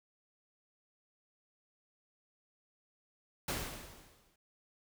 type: noise with exponential decay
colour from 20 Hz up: pink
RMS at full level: -34 dBFS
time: 3.48-4.36 s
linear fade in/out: 5 ms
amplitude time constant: 190 ms
effects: none